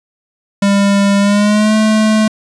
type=tone with pitch glide; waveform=square; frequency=199.8 to 216.6 Hz; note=G3 to A3; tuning=+33 to -27 cents; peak=-9 dBFS; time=0.62-2.28 s; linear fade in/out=5 ms; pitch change=+140 cents; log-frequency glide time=1.19-1.75 s; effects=resampled to 22050 Hz